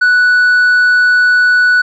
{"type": "tone with tanh clipping", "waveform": "sine", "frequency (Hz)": 1480, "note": "F#6", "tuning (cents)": 0, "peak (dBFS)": -7, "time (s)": [0.01, 1.82], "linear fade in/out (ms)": 10, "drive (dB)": 3, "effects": []}